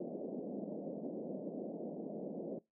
pink band-pass noise, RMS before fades -43 dBFS, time 0-2.59 s, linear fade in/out 5 ms, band 180 to 630 Hz, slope 48 dB/octave, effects noise-tail reverb RT60 0.2 s tail -22 dB re dry

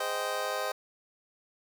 25% pulse chord, Ab major seventh, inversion none, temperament just, 415.3 / 519.1 / 623 / 778.7 Hz, Ab4 / C5 / Eb5 / G5, 0 / -14 / +2 / -12 cents, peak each -37 / -31 / -31 / -34 dBFS, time 0-0.72 s, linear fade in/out 5 ms, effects none

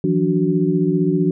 sine tone cluster, 163.8 / 179.1 / 290.3 / 372.1 Hz, E3 / F3 / D4 / F#4, -11 / +44 / -20 / +10 cents, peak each -20 dBFS, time 0.04-1.31 s, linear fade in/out 2 ms, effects none

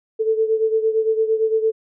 sine beating tone pair, 440 / 448.8 Hz, A4 / A4, 0 / +34 cents, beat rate 8.8 Hz, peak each -17 / -22 dBFS, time 0.19-1.72 s, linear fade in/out 20 ms, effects none

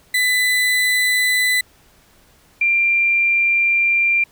35% pulse / sine tone pair in turn, 1999 / 2377 Hz, B6 / D7, +20 / +20 cents, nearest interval minor third, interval 300 cents, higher second, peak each -13 dBFS, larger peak neither, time 0.14-1.61 / 2.61-4.24 s, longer second, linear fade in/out 5 ms, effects pink hiss -53 dBFS RMS until 4.31 s

